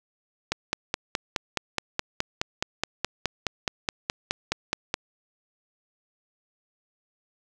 click train, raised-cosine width 0.2 ms, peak -7 dBFS, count 22, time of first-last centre 0.52-4.941 s, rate 4.75 Hz, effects none

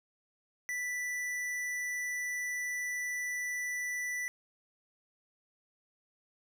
triangle tone with hard clipping, 1975.5 Hz, B6, in tune, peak -35 dBFS, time 0.69-4.28 s, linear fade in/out 0 ms, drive 16 dB, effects none

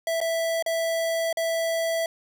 square tone with dropouts, 659.3 Hz, E5, in tune, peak -24 dBFS, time 0.07-2.06 s, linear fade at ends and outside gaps 2 ms, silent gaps 0.204-0.213 / 0.625-0.662 / 1.328-1.371 s, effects none

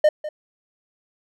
triangle tone with echo, 608 Hz, D#5, 40 cents flat, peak -9 dBFS, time 0.04-0.09 s, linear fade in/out 5 ms, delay 200 ms, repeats 1, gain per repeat -15 dB, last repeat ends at 0.29 s, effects none

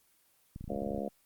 clicks, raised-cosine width 5 ms, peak -30 dBFS, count 11, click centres 0.561 / 0.61 / 0.642 / 0.679 / 0.723 / 0.761 / 0.823 / 0.868 / 0.909 / 0.945 / 0.981 s
harmonic tone, 69.8 Hz, C#2, 13 cents sharp, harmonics 3 / 4 / 5 / 6 / 7 / 8 / 9 / 10, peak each -38 / -43 / -44 / -44 / -41 / -40 / -44 / -43 dBFS, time 0.69-1.09 s, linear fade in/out 10 ms
effects white hiss -68 dBFS RMS until 1.25 s + Opus 24 kbps

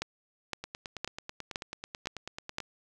two click trains, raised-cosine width 0.2 ms, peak -21 / -15 dBFS, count 19 / 6, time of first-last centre 0.64-2.603 / 0.02-2.584 s, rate 9.17 / 1.95 Hz, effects none

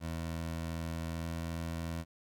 20% pulse tone with pitch glide, 82.3 to 82.97 Hz, E2 to E2, -2 to +12 cents, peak -31 dBFS, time 0-2.05 s, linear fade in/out 50 ms, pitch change +14 cents, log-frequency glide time 1.12-1.28 s, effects none

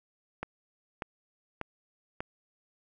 click train, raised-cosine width 0.5 ms, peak -19 dBFS, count 4, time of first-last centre 0.43-2.205 s, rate 1.69 Hz, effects none

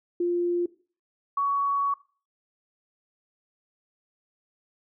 sine tone pair in turn, 349.2 / 1122.5 Hz, F4 / C#6, 0 / +21 cents, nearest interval octave + minor sixth, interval 2021 cents, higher second, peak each -22 dBFS, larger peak neither, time 0.2-0.66 / 1.37-1.94 s, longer second, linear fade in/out 5 ms, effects noise-tail reverb RT60 0.4 s tail -19 dB re dry

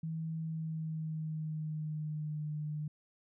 sine tone with pitch glide, 161.1 to 151.18 Hz, E3 to D#3, -39 to -49 cents, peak -35 dBFS, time 0.03-2.88 s, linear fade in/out 5 ms, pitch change -110 cents, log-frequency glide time 0.37-2.48 s, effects none

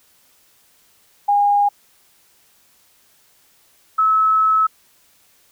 sine tone pair in turn, 815 / 1296.1 Hz, G#5 / E6, -33 / -30 cents, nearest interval minor sixth, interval 803 cents, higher second, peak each -12 dBFS, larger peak neither, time 1.28-1.69 / 3.98-4.67 s, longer second, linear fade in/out 10 ms, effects white hiss -56 dBFS RMS until 5.51 s

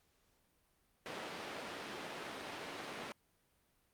pink band-pass noise, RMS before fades -45 dBFS, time 1.06-3.12 s, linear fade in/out 0 ms, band 290 to 4300 Hz, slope 12 dB/octave, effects pink hiss -75 dBFS RMS until 3.93 s + Opus 48 kbps

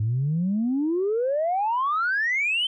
sine exponential sweep, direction up, 103.3 to 3136 Hz, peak -20 dBFS, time 0-2.67 s, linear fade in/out 5 ms, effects tanh soft clip ceiling -17 dBFS

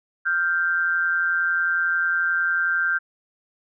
sine tone pair together, 1396.9 / 1568 Hz, F6 / G6, 0 / 0 cents, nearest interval major second, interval 200 cents, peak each -23 / -21 dBFS, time 0.25-2.99 s, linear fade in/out 20 ms, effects none

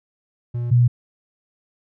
triangle / sine tone pair in turn, 120 / 121.46 Hz, B2 / B2, -49 / -28 cents, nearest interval unison, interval 21 cents, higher second, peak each -20 / -11 dBFS, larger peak second, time 0.54-0.71 / 0.71-0.88 s, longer neither, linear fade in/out 10 ms, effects none

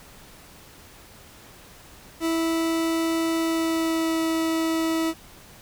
40% pulse tone with pitch glide, 327.8 to 324.6 Hz, E4 to E4, -10 to -27 cents, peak -21 dBFS, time 2.2-5.14 s, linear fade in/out 50 ms, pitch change -17 cents, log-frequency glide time 3.32-4.21 s, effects pink hiss -48 dBFS RMS until 5.61 s

